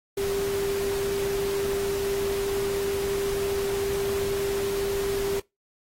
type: tone in noise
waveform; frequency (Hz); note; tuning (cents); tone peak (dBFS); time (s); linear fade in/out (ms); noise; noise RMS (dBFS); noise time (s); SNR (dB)
sine; 396.9; G4; +22; -25; 0.17-5.4; 5; pink; -35; 0.17-5.4; +7
effects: noise-tail reverb RT60 0.2 s tail -23 dB re dry + AAC 48 kbps